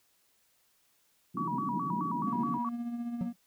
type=band-pass noise; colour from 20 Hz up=pink; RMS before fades=-36 dBFS; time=1.34-2.59 s; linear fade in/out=10 ms; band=150 to 320 Hz; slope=48 dB/octave
type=tone with vibrato; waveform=sine; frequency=1046.5 Hz; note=C6; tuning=in tune; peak=-32 dBFS; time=1.37-2.69 s; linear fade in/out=2 ms; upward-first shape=square; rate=4.7 Hz; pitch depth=140 cents each way
type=tone with tremolo; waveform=triangle; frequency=237 Hz; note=A#3; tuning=29 cents sharp; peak=-29 dBFS; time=2.26-3.33 s; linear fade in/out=20 ms; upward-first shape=triangle; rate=15 Hz; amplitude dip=55%
type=tone with exponential decay; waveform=triangle; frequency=183.7 Hz; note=F#3; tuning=12 cents flat; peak=-25 dBFS; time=3.21-3.36 s; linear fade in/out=2 ms; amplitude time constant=32 ms
effects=white hiss -70 dBFS RMS until 3.46 s